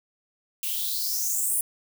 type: noise with high-pass filter sweep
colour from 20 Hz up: violet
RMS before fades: -27 dBFS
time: 0.63-1.61 s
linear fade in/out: 2 ms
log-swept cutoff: 2700 to 10000 Hz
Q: 6.2
effects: none